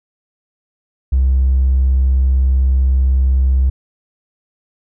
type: tone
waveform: triangle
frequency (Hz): 65.41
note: C2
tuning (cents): 0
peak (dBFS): -6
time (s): 1.12-3.7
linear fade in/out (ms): 10
effects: tanh soft clip ceiling -7 dBFS